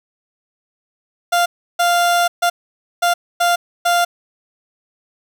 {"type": "tone bursts at uneven times", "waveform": "30% pulse", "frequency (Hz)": 697, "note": "F5", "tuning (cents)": -4, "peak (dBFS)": -10, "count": 6, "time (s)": [[1.32, 1.46], [1.79, 2.28], [2.42, 2.5], [3.02, 3.14], [3.4, 3.56], [3.85, 4.05]], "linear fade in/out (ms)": 10, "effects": []}